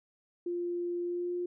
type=tone with pitch glide; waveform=sine; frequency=349.2 to 353.7 Hz; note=F4 to F4; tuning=0 to +22 cents; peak=-31 dBFS; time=0.46-1.46 s; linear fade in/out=5 ms; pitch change=+22 cents; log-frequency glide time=1.03-1.34 s; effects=none